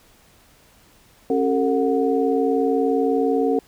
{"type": "tone cluster", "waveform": "sine", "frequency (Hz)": [272.7, 392.9, 452.9, 733], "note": ["C#4", "G4", "A#4", "F#5"], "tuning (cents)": [-28, 4, -50, -16], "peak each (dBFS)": [-21, -25, -20, -27], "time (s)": [1.3, 3.59], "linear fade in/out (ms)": 2, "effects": ["pink hiss -54 dBFS RMS until 3.67 s"]}